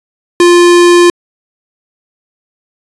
square tone, 349.2 Hz, F4, in tune, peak -3 dBFS, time 0.4-1.1 s, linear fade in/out 2 ms, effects resampled to 24000 Hz

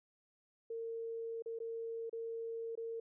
sine tone with dropouts, 456.9 Hz, A#4, 35 cents flat, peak -39 dBFS, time 0.7-3 s, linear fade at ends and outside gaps 5 ms, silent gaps 1.423-1.459 / 1.589-1.601 / 2.096-2.128 / 2.754-2.774 s, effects none

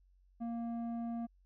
square tone with low-pass filter, 233.1 Hz, A#3, in tune, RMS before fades -39 dBFS, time 0.4-1.27 s, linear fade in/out 20 ms, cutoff 620 Hz, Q 1.3, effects added 46 Hz sine -64 dBFS peak until 1.45 s

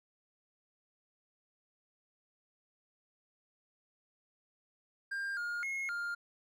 triangle tone with pitch steps, 1598 / 1421 / 2163 / 1404 Hz, G6 / F6 / C#7 / F6, +33 / +30 / -43 / +9 cents, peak -33 dBFS, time 5.11-6.15 s, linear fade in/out 10 ms, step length 260 ms, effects none

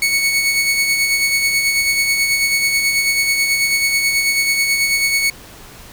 sawtooth tone with tremolo, 2217 Hz, C#7, in tune, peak -9 dBFS, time 0.02-5.3 s, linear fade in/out 2 ms, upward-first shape sine, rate 9.2 Hz, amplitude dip 40%, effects pink hiss -39 dBFS RMS until 5.92 s

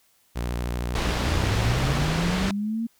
sawtooth tone with vibrato, 60.1 Hz, B1, 46 cents flat, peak -22 dBFS, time 0.35-2.06 s, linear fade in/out 20 ms, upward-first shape triangle, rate 13 Hz, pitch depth 96 cents each way
pink low-pass noise, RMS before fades -27 dBFS, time 0.95-2.51 s, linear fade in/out 2 ms, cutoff 4800 Hz, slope 12 dB/octave
sine linear sweep, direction up, 73.3 to 233.1 Hz, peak -24 dBFS, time 1.24-2.87 s, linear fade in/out 10 ms
effects white hiss -63 dBFS RMS until 2.99 s

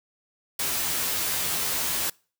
white noise with comb filter, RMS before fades -27 dBFS, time 0.59-2.1 s, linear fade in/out 5 ms, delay 12 ms, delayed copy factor +0.6, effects noise-tail reverb RT60 0.4 s tail -26 dB re dry

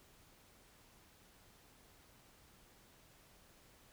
silence, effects pink hiss -65 dBFS RMS until 3.92 s

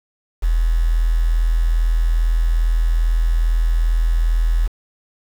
sine tone with quantisation, 41.2 Hz, E1, in tune, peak -13 dBFS, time 0.42-4.68 s, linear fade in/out 20 ms, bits 6, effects none

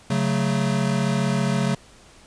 square chord, F# minor, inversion second, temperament equal, 138.59 / 185 / 220 Hz, C#3 / F#3 / A3, 0 / 0 / 0 cents, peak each -24 / -25 / -26 dBFS, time 0.1-1.75 s, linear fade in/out 5 ms, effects pink hiss -50 dBFS RMS until 2.26 s + resampled to 22050 Hz

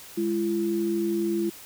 sine tone pair together, 206.7 / 339.2 Hz, G#3 / E4, -8 / +50 cents, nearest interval major sixth, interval 858 cents, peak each -29 / -24 dBFS, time 0.17-1.5 s, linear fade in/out 10 ms, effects white hiss -45 dBFS RMS until 1.65 s

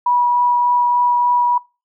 sine tone with vibrato, 972 Hz, B5, 28 cents flat, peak -12 dBFS, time 0.06-1.58 s, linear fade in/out 5 ms, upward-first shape triangle, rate 3.4 Hz, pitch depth 8 cents each way, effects noise-tail reverb RT60 0.3 s tail -24 dB re dry

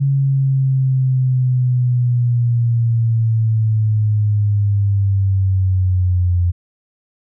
sine linear sweep, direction down, 138.59 to 87.31 Hz, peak -12 dBFS, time 0-6.52 s, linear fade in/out 20 ms, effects none

